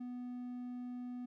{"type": "tone", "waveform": "triangle", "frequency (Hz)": 246.9, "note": "B3", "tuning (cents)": 0, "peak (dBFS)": -39, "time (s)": [0, 1.26], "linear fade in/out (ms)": 10, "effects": []}